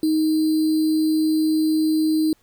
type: tone with sample-and-hold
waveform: sine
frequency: 313.2 Hz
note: D#4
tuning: 11 cents sharp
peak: -16 dBFS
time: 0.03-2.33 s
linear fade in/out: 2 ms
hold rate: 4410 Hz
effects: pink hiss -61 dBFS RMS until 2.42 s